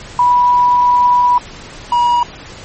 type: tone pair in turn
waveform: sine / triangle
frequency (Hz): 980 / 962.1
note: B5 / B5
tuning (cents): -14 / -46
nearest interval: unison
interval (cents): 32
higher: first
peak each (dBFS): -7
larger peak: neither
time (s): 0.19-1.38 / 1.92-2.23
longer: first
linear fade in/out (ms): 2
effects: pink hiss -33 dBFS RMS until 2.64 s + MP3 32 kbps